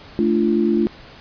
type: chord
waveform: sine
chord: D minor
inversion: second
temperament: equal with one note detuned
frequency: 220 / 293.7 / 343.4 Hz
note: A3 / D4 / F4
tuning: 0 / 0 / -29 cents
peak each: -18 / -22 / -18 dBFS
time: 0.19-0.87 s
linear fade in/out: 0 ms
effects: pink hiss -42 dBFS RMS until 1.2 s + resampled to 11025 Hz